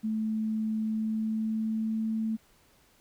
sine tone with pitch glide, 218.4 to 221.1 Hz, A3 to A3, -13 to +9 cents, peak -27 dBFS, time 0.03-2.37 s, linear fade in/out 20 ms, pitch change +22 cents, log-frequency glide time 0.81-2.12 s, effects pink hiss -63 dBFS RMS until 3 s

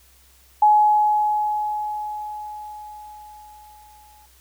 sine tone with exponential decay, 844 Hz, G#5, 28 cents sharp, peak -10 dBFS, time 0.62-4.26 s, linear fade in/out 5 ms, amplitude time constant 790 ms, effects added 64 Hz sine -55 dBFS peak until 4.4 s + white hiss -55 dBFS RMS until 4.4 s

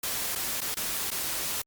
white noise with dropouts, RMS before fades -31 dBFS, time 0.03-1.62 s, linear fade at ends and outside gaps 5 ms, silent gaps 0.352-0.357 / 0.607-0.614 / 0.745-0.768 / 1.105-1.114 s, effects Opus 48 kbps

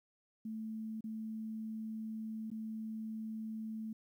sine tone with dropouts, 220 Hz, A3, in tune, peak -39 dBFS, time 0.45-3.93 s, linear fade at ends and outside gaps 5 ms, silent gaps 1.008-1.04 / 2.503-2.514 s, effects 12-bit

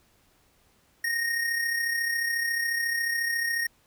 square tone with amplitude modulation, 1858 Hz, A#6, 6 cents flat, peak -24 dBFS, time 1.04-3.67 s, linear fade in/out 5 ms, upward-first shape sine, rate 34.1 Hz, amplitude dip 45%, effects pink hiss -64 dBFS RMS until 3.86 s

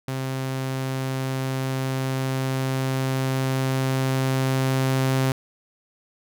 sawtooth tone with level ramp, 132.2 Hz, C3, 18 cents sharp, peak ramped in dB -22 to -15 dBFS, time 0.08-5.32 s, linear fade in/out 2 ms, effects none

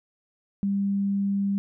sine tone, 198.7 Hz, G3, 24 cents sharp, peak -22 dBFS, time 0.63-1.58 s, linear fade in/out 0 ms, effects none

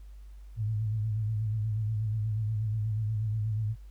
sine tone with vibrato, 108.1 Hz, A2, 30 cents flat, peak -27 dBFS, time 0.56-3.76 s, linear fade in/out 50 ms, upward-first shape sine, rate 8.3 Hz, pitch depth 60 cents each way, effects added 50 Hz sine -44 dBFS peak until 3.9 s + pink hiss -68 dBFS RMS until 3.9 s

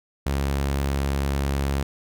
sawtooth tone, 69.3 Hz, C#2, in tune, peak -18 dBFS, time 0.26-1.83 s, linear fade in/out 5 ms, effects none

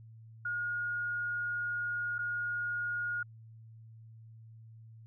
sine tone with dropouts, 1433 Hz, F6, 44 cents sharp, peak -32 dBFS, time 0.45-3.23 s, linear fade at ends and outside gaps 5 ms, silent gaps 2.183-2.189 s, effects added 112 Hz sine -50 dBFS peak until 5.06 s

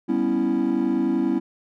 triangle chord, C# half-diminished seventh, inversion second, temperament equal, 196 / 246.9 / 277.2 / 329.6 Hz, G3 / B3 / C#4 / E4, 0 / 0 / 0 / 0 cents, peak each -26 / -22 / -22 / -21 dBFS, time 0.08-1.4 s, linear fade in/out 20 ms, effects tanh soft clip ceiling -11 dBFS

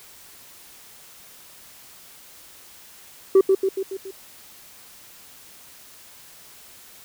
sine tone with echo, 384.9 Hz, G4, 32 cents flat, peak -7 dBFS, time 3.35-3.41 s, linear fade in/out 5 ms, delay 140 ms, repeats 5, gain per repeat -5 dB, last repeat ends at 4.11 s, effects tanh soft clip ceiling -9 dBFS + white hiss -47 dBFS RMS until 7.04 s

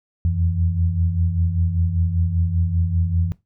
sine tone cluster, 83 / 88.1 / 165.1 Hz, E2 / F2 / E3, +12 / +16 / +3 cents, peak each -25 / -18 / -27 dBFS, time 0.25-3.32 s, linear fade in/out 0 ms, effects noise-tail reverb RT60 0.2 s tail -18 dB re dry

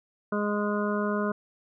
harmonic tone, 207.2 Hz, G#3, 4 cents flat, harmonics 1 / 2 / 3 / 5 / 6 / 7, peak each -28 / -31 / -33 / -35 / -36 / -36 dBFS, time 0.32-1.32 s, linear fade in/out 5 ms, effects none

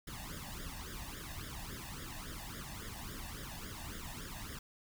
pink noise with flanger, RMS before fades -45 dBFS, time 0.07-4.59 s, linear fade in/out 5 ms, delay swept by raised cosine 0.57 to 1.14 ms, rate 3.6 Hz, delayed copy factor +0.85, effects none

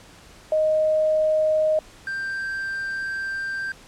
sine / triangle tone pair in turn, 622.3 / 1575.4 Hz, D#5 / G6, 0 / +8 cents, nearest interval octave + major third, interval 1608 cents, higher second, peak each -17 / -24 dBFS, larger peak first, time 0.52-1.79 / 2.07-3.72 s, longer second, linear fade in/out 2 ms, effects pink hiss -48 dBFS RMS until 3.87 s + low-pass 9000 Hz 12 dB/octave

